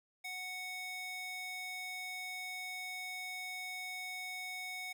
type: tone with high-pass filter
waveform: square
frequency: 740 Hz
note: F#5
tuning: in tune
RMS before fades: -43 dBFS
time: 0.24-4.93 s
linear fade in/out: 10 ms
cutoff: 1600 Hz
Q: 5
effects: 13-bit